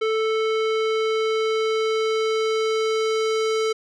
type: tone with low-pass filter sweep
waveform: square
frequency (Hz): 440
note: A4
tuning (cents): 0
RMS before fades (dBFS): -22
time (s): 0.01-3.73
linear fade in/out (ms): 10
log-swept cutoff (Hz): 3100 to 5800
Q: 1.1
effects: none